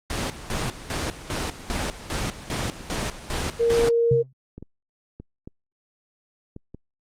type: noise with tremolo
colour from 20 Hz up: pink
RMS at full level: -26 dBFS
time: 0.1-3.89 s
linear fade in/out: 2 ms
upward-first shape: square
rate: 2.5 Hz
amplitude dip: 75%
type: clicks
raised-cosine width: 3 ms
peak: -25 dBFS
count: 9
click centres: 3.062 / 3.464 / 3.793 / 4.58 / 4.626 / 5.2 / 5.475 / 6.564 / 6.746 s
type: tone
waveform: sine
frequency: 466.2 Hz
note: A#4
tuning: in tune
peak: -17 dBFS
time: 3.59-4.23 s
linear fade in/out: 20 ms
type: tone with exponential decay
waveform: sine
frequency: 131.2 Hz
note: C3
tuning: 5 cents sharp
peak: -16 dBFS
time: 4.11-4.33 s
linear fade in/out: 5 ms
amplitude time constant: 47 ms
effects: low-pass 8000 Hz 12 dB/octave + Opus 24 kbps